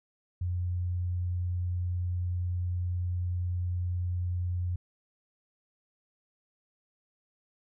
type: tone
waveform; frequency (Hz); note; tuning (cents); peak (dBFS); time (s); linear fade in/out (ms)
sine; 89; F2; +33; -28; 0.41-4.76; 5
effects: none